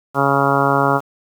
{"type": "harmonic tone", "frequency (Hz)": 139, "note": "C#3", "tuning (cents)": 5, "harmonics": [1, 2, 3, 4, 5, 6, 7, 8, 9, 10], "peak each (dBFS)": [-22, -22, -22, -22, -22, -22, -22, -22, -22, -22], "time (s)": [0.14, 1.01], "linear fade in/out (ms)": 50, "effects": ["7-bit"]}